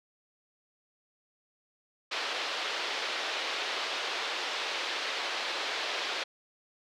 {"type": "band-pass noise", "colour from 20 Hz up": "white", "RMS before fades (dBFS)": -34, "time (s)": [2.11, 6.24], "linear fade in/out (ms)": 10, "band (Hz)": [370, 4200], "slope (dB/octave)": 24, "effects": []}